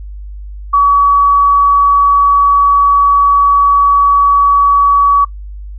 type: tone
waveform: sine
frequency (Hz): 1135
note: C#6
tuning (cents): +41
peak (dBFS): -5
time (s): 0.73-5.25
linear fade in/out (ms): 10
effects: noise-tail reverb RT60 0.1 s tail -23 dB re dry + added 50 Hz sine -24 dBFS peak until 5.78 s